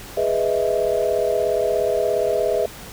sine chord, E major seventh, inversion first, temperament equal, 415.3 / 493.9 / 622.3 / 659.3 Hz, G#4 / B4 / D#5 / E5, 0 / 0 / 0 / 0 cents, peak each -23 dBFS, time 0.17-2.66 s, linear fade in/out 5 ms, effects pink hiss -38 dBFS RMS until 2.92 s

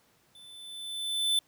square tone with level ramp, 3520 Hz, A7, in tune, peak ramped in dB -51 to -23 dBFS, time 0.35-1.39 s, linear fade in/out 2 ms, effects pink hiss -66 dBFS RMS until 1.47 s + high-pass 100 Hz 12 dB/octave

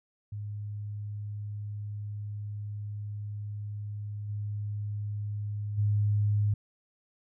sine tone with level steps, 103.83 Hz, G#2, in tune, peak -34 / -31 / -23 dBFS, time 0.32-6.54 s, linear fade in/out 5 ms, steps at 4.28 / 5.77 s, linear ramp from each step 20 ms, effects none

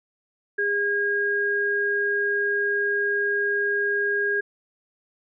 sine tone pair together, 407.5 / 1630 Hz, G#4 / G#6, -33 / -33 cents, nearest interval 2 octaves, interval 2400 cents, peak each -26 / -22 dBFS, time 0.58-4.41 s, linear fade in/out 10 ms, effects none

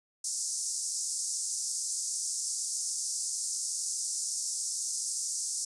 white band-pass noise, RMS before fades -34 dBFS, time 0.24-5.65 s, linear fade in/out 5 ms, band 5200 to 9400 Hz, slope 48 dB/octave, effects resampled to 24000 Hz

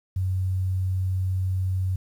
sine tone, 93.4 Hz, F#2, 17 cents sharp, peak -22 dBFS, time 0.16-1.96 s, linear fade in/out 5 ms, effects 9-bit

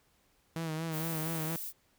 sawtooth tone with vibrato, 160.6 Hz, E3, 45 cents flat, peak -30 dBFS, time 0.56-1.56 s, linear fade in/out 0 ms, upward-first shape sine, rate 4.3 Hz, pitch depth 52 cents each way
violet noise, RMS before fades -40 dBFS, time 0.91-1.73 s, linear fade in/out 50 ms
effects pink hiss -70 dBFS RMS until 1.98 s

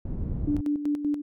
pink low-pass noise, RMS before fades -30 dBFS, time 0.05-0.61 s, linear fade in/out 5 ms, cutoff 210 Hz, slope 12 dB/octave
sine tone with tremolo, 292.9 Hz, D4, 5 cents flat, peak -22 dBFS, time 0.47-1.22 s, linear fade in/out 10 ms, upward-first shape square, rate 5.2 Hz, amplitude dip 60%
effects none

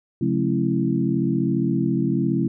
sine tone cluster, 137.2 / 179 / 216.5 / 271 / 332.2 Hz, C#3 / F3 / A3 / C#4 / E4, -17 / +43 / -28 / -39 / +13 cents, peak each -25 dBFS, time 0.21-2.48 s, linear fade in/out 5 ms, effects none

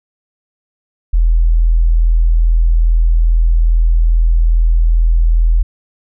sine tone, 41.2 Hz, E1, in tune, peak -7 dBFS, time 1.13-5.63 s, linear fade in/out 10 ms, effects none

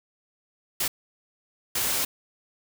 white noise bursts at uneven times, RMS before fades -26 dBFS, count 2, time 0.8-0.88 / 1.75-2.05 s, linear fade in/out 5 ms, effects none

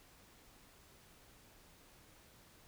silence, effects pink hiss -63 dBFS RMS until 2.67 s

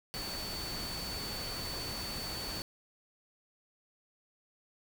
sine tone in noise, 4492 Hz, C#8, 22 cents sharp, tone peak -40 dBFS, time 0.14-2.62 s, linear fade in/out 0 ms, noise pink, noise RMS -41 dBFS, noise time 0.14-2.62 s, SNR -2 dB, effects none

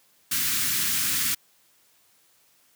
white band-stop noise, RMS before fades -25 dBFS, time 0.31-1.35 s, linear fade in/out 10 ms, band 300 to 1300 Hz, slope 24 dB/octave, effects white hiss -62 dBFS RMS until 2.75 s + high-pass 80 Hz 12 dB/octave

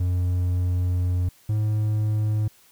triangle tone pair in turn, 89.6 / 107.01 Hz, F2 / A2, +45 / -48 cents, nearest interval minor third, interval 307 cents, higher second, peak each -18 dBFS, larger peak neither, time 0-1.29 / 1.49-2.48 s, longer first, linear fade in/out 5 ms, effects white hiss -56 dBFS RMS until 2.71 s

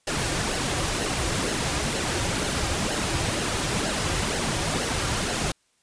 pink noise with flanger, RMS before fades -26 dBFS, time 0.07-5.52 s, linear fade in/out 5 ms, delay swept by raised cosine 0.83 to 4.73 ms, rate 2.1 Hz, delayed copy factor -0.5, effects white hiss -67 dBFS RMS until 5.82 s + resampled to 22050 Hz

